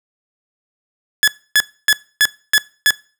sawtooth tone bursts, 1707 Hz, G#6, 47 cents sharp, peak -5 dBFS, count 6, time 1.23-2.906 s, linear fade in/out 0 ms, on 46 ms, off 280 ms, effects noise-tail reverb RT60 0.4 s tail -22 dB re dry

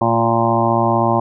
harmonic tone with a mistuned harmonic, 115.7 Hz, A#2, 13 cents flat, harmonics 1 / 2 / 3 / 5 / 6 / 7 / 8 / 9, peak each -21 / -21 / -21 / -21 / -21 / -21 / -21 / -21 dBFS, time 0.01-1.2 s, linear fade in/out 5 ms, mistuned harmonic 2, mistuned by -21 cents, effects none

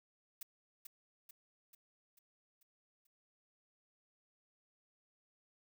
blue noise with echo, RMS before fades -45 dBFS, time 0.41-0.43 s, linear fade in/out 5 ms, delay 440 ms, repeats 6, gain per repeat -5 dB, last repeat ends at 3.07 s, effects none

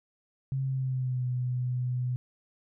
sine tone with pitch glide, 134.1 to 125.12 Hz, C3 to B2, +43 to +23 cents, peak -27 dBFS, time 0.52-2.16 s, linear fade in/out 0 ms, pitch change -120 cents, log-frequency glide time 0.63-1.26 s, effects none

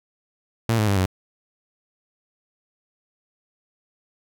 sawtooth tone with pitch steps, 114.6 / 106.93 / 99.77 / 93.08 Hz, A#2 / A2 / G2 / F#2, -29 / -49 / +31 / +11 cents, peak -14 dBFS, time 0.69-1.058 s, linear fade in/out 0 ms, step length 92 ms, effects none

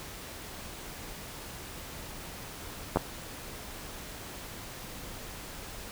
clicks, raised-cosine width 1 ms, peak -11 dBFS, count 2, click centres 2.96 / 2.971 s, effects pink hiss -43 dBFS RMS until 5.91 s

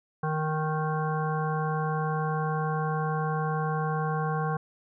harmonic tone, 155.56 Hz, D#3, in tune, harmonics 1 / 3 / 5 / 7 / 9 / 10, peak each -28 / -34 / -33 / -34 / -41 / -40 dBFS, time 0.23-4.57 s, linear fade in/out 5 ms, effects none

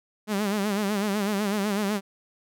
sawtooth tone with vibrato, 204.3 Hz, G#3, 28 cents flat, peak -20 dBFS, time 0.27-2.01 s, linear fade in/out 50 ms, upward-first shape sine, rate 8 Hz, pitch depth 90 cents each way, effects none

